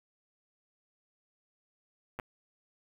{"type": "clicks", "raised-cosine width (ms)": 0.5, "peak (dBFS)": [-23, -22], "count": 2, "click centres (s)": [2.19, 2.198], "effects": ["8-bit"]}